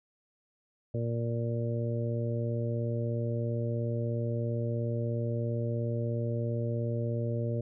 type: harmonic tone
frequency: 117 Hz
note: A#2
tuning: 7 cents sharp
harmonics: 1 / 2 / 3 / 4 / 5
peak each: -30 / -38 / -40 / -38 / -39 dBFS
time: 0.94-7.61 s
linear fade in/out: 5 ms
effects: none